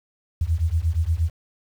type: beating tone pair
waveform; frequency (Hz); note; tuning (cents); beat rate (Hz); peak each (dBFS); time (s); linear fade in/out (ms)
sine; 77.78 / 86.28; D#2 / F2; 0 / -20; 8.5; -22; 0.41-1.3; 5
effects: 8-bit